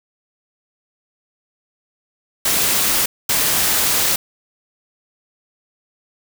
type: noise bursts at uneven times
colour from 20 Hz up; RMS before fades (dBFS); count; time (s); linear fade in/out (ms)
white; -17; 2; 2.45-3.06 / 3.29-4.16; 5
effects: none